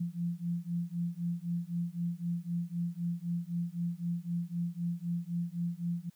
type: beating tone pair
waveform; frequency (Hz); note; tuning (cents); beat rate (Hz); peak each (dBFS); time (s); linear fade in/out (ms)
sine; 170 / 173.9; F3 / F3; -46 / -7; 3.9; -35 / -35; 0-6.1; 10
effects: white hiss -69 dBFS RMS until 6.15 s